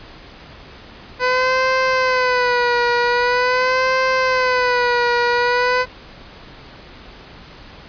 15% pulse tone with vibrato, 500 Hz, B4, 21 cents sharp, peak -8 dBFS, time 1.19-5.86 s, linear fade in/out 50 ms, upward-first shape sine, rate 0.44 Hz, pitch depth 69 cents each way, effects pink hiss -40 dBFS RMS until 7.88 s + resampled to 11025 Hz

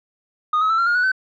sine tone with pitch steps, 1235 / 1279.3 / 1325.2 / 1372.7 / 1421.9 / 1472.9 / 1525.7 Hz, D#6 / D#6 / E6 / F6 / F6 / F#6 / G6, -13 / +48 / +9 / -30 / +31 / -8 / -47 cents, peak -13 dBFS, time 0.53-1.118 s, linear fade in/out 5 ms, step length 84 ms, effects tanh soft clip ceiling -14 dBFS

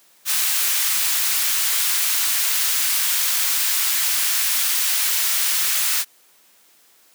white high-pass noise, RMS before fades -20 dBFS, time 0.25-6.05 s, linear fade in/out 50 ms, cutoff 1400 Hz, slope 12 dB/octave, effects white hiss -55 dBFS RMS until 7.14 s + high-pass 200 Hz 12 dB/octave

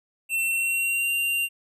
square tone with pitch glide, 2698 to 2775 Hz, E7 to F7, +40 to -12 cents, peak -23 dBFS, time 0.29-1.49 s, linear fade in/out 50 ms, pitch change +48 cents, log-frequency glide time 0.43-1.12 s, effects none

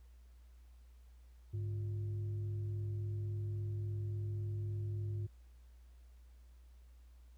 sine tone with frequency modulation, 102.7 Hz, G#2, 19 cents flat, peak -36 dBFS, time 1.53-5.27 s, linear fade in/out 10 ms, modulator 249 Hz, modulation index 0.29, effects added 60 Hz sine -56 dBFS peak until 7.37 s + pink hiss -75 dBFS RMS until 7.37 s

